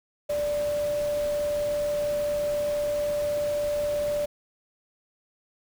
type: tone in noise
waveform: sine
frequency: 587.3 Hz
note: D5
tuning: in tune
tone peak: -24 dBFS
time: 0.29-4.26 s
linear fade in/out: 10 ms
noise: pink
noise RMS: -40 dBFS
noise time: 0.29-4.26 s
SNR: +13 dB
effects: none